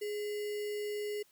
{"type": "tone with sample-and-hold", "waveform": "sine", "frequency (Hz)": 417.2, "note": "G#4", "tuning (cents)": 8, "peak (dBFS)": -34, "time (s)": [0.01, 1.23], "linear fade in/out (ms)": 10, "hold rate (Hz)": 2450, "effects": ["white hiss -67 dBFS RMS until 1.31 s"]}